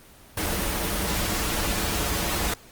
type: noise with comb filter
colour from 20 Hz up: pink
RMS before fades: -26 dBFS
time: 0.37-2.54 s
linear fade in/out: 5 ms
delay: 7.7 ms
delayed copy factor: -0.6
effects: pink hiss -50 dBFS RMS until 2.71 s + Opus 24 kbps